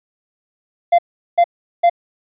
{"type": "tone bursts", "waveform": "triangle", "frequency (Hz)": 691, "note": "F5", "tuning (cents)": -19, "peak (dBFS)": -6, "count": 3, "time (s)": [0.92, 1.898], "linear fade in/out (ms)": 10, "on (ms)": 66, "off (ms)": 390, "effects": ["resampled to 8000 Hz"]}